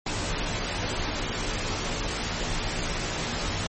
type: noise with comb filter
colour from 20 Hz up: pink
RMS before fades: -29 dBFS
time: 0.06-3.67 s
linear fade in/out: 5 ms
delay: 15 ms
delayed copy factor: -1
effects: MP3 32 kbps